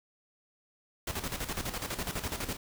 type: noise with tremolo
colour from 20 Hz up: pink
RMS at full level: -34 dBFS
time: 1.07-2.57 s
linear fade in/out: 5 ms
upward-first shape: square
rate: 12 Hz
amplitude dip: 65%
effects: none